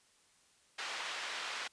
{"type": "band-pass noise", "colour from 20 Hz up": "pink", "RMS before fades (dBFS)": -41, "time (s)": [0.78, 1.68], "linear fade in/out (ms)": 10, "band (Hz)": [1100, 4400], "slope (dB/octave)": 12, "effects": ["white hiss -68 dBFS RMS until 1.72 s", "resampled to 22050 Hz"]}